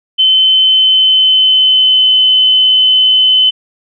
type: tone with pitch glide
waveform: sine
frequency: 3062 to 3039 Hz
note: G7 to F#7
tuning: -41 to +46 cents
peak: -5 dBFS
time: 0.18-3.51 s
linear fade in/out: 20 ms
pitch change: -13 cents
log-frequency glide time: 0.64-2.15 s
effects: none